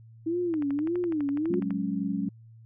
sine tone with vibrato, 315.8 Hz, D#4, 26 cents sharp, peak -25 dBFS, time 0.26-1.6 s, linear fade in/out 10 ms, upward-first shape sine, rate 1.7 Hz, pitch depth 210 cents each way
click train, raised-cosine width 0.5 ms, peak -27 dBFS, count 15, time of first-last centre 0.54-1.707 s, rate 12 Hz
sine chord, F# suspended second, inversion none, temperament just, 185 / 208.1 / 277.5 Hz, F#3 / G#3 / C#4, 0 / +4 / +2 cents, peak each -31 dBFS, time 1.5-2.29 s, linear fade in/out 5 ms
effects added 113 Hz sine -48 dBFS peak until 2.65 s

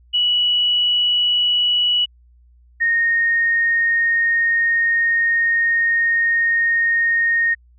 sine tone pair in turn, 2939 / 1851.5 Hz, F#7 / A#6, -12 / -12 cents, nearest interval minor sixth, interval 800 cents, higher first, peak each -14 dBFS, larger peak neither, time 0.13-2.06 / 2.8-7.55 s, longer second, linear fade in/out 20 ms, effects added 60 Hz sine -48 dBFS peak until 7.78 s

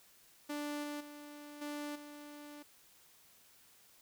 sawtooth tone with level steps, 293.7 Hz, D4, in tune, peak -34 / -36 / -45 / -36 / -45 dBFS, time 0.49-2.63 s, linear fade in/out 10 ms, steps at 0.83 / 1 / 1.61 / 1.95 s, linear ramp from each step 10 ms, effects white hiss -64 dBFS RMS until 4.01 s

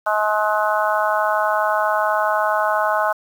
harmonic tone, 212.2 Hz, G#3, 38 cents sharp, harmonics 3 / 4 / 5 / 6 / 7, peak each -21 / -22 / -23 / -24 / -24 dBFS, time 0.06-3.13 s, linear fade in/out 10 ms, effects 7-bit

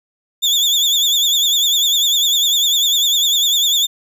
35% pulse tone with vibrato, 3497 Hz, A7, 11 cents flat, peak -11 dBFS, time 0.42-3.87 s, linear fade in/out 20 ms, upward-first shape sine, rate 10 Hz, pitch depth 82 cents each way, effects none

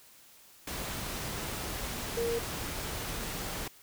sine tone in noise, 466.2 Hz, A#4, in tune, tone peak -29 dBFS, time 2.17-2.39 s, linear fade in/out 5 ms, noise pink, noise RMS -37 dBFS, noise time 0.67-3.68 s, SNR +5 dB, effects white hiss -57 dBFS RMS until 3.82 s

